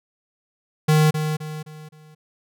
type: tone with echo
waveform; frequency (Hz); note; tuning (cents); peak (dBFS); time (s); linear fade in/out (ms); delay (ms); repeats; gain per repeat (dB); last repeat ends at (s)
square; 154.2; D#3; -15; -14; 0.88-1.11; 10; 260; 4; -8; 2.15
effects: none